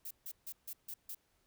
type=noise bursts; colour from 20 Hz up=violet; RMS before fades=-44 dBFS; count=6; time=0.05-1.148 s; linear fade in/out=5 ms; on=58 ms; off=150 ms; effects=pink hiss -75 dBFS RMS until 1.46 s